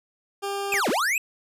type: tone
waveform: 20% pulse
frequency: 398.7 Hz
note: G4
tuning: 29 cents sharp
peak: -22 dBFS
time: 0.42-0.81 s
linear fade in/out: 20 ms
type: linear two-way sweep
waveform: square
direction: down then up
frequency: 2643 to 185 to 2643 Hz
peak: -22 dBFS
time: 0.72-1.18 s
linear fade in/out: 2 ms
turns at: 0.89 s
type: clicks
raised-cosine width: 0.5 ms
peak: -19 / -21 dBFS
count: 2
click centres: 0.74 / 0.9 s
effects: resampled to 32000 Hz